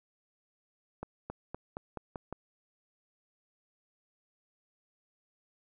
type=accelerating click train; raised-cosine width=1 ms; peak=-24 dBFS; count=7; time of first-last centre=1.03-2.326 s; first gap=270 ms; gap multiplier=0.91; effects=none